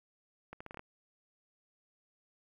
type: accelerating click train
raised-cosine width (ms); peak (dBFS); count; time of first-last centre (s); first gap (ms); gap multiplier
0.5; -30; 7; 0.53-0.794; 75; 0.78
effects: 11-bit